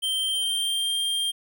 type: tone with pitch glide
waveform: square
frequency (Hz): 3136 to 3193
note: G7 to G7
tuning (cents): 0 to +31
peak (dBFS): -24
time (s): 0.02-1.32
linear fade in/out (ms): 20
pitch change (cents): +31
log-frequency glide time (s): 0.2-0.99
effects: 11-bit